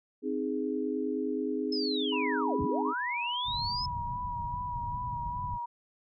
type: chord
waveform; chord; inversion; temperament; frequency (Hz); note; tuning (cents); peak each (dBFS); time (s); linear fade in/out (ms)
sine; Ab major; first; equal; 261.6 / 311.1 / 415.3; C4 / Eb4 / Ab4; 0 / 0 / 0; -33 / -34 / -33; 0.22-2.94; 50
type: linear two-way sweep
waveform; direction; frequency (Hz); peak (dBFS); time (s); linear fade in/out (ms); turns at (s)
sine; down then up; 5230 to 50.7 to 5230; -32; 1.72-3.86; 5; 2.62
type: tone with vibrato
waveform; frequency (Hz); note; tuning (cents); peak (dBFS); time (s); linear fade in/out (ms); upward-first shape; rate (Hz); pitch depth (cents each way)
sine; 970; B5; -31; -33; 2.12-5.66; 10; sine; 2.5; 31
type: low-pass noise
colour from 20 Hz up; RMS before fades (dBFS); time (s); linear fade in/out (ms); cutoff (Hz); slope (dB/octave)
white; -40; 3.44-5.59; 50; 140; 24
effects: none